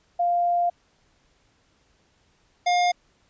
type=tone pair in turn; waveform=sine / square; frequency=698.5 / 710.7 Hz; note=F5 / F5; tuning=0 / +30 cents; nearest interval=unison; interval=30 cents; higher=second; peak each=-19 dBFS; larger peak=neither; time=0.19-0.7 / 2.66-2.92 s; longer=first; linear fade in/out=10 ms; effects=pink hiss -64 dBFS RMS until 3.29 s + resampled to 16000 Hz